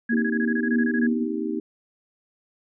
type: tone bursts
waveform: sine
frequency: 1661.2 Hz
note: G#6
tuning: in tune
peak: -26 dBFS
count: 13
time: 0.09-1.069 s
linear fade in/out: 5 ms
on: 55 ms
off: 22 ms
type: tone with pitch glide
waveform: sine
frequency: 232.6 to 239.3 Hz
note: A#3 to A#3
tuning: -4 to +46 cents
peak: -21 dBFS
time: 0.09-1.26 s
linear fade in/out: 20 ms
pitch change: +50 cents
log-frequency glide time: 0.23-0.76 s
type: chord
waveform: sine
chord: C minor seventh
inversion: third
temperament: just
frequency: 235.5 / 261.6 / 314 / 392.4 Hz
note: Bb3 / C4 / Eb4 / G4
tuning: +18 / 0 / +16 / +2 cents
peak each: -30 / -33 / -28 / -31 dBFS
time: 0.12-1.6 s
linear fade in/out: 5 ms
effects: none